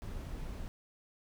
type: noise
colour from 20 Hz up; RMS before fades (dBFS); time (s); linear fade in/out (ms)
brown; -41; 0.02-0.68; 0
effects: none